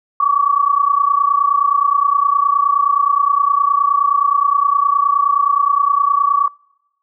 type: tone pair together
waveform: sine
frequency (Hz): 1122.4 / 1152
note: C#6 / D6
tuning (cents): +21 / -34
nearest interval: unison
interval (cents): 45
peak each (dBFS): -14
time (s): 0.2-6.48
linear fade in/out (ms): 5
effects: noise-tail reverb RT60 0.9 s tail -26 dB re dry